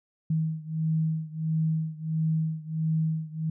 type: beating tone pair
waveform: sine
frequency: 158.5 / 160 Hz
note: D#3 / D#3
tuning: +32 / +49 cents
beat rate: 1.5 Hz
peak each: -27 / -29 dBFS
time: 0.3-3.5 s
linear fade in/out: 5 ms
effects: none